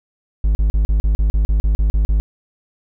triangle tone bursts, 52.1 Hz, G#1, 6 cents sharp, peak -10 dBFS, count 12, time 0.44-2.2 s, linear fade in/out 0 ms, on 110 ms, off 40 ms, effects none

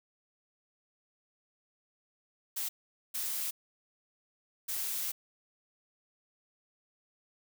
blue noise bursts at uneven times, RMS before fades -35 dBFS, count 3, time 2.56-2.69 / 3.14-3.51 / 4.68-5.12 s, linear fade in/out 10 ms, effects none

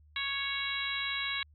harmonic tone, 554.4 Hz, C#5, in tune, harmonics 2 / 3 / 4 / 5 / 6 / 7, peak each -42 / -39 / -36 / -41 / -40 / -37 dBFS, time 0.16-1.43 s, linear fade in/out 2 ms, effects added 75 Hz sine -57 dBFS peak until 1.54 s

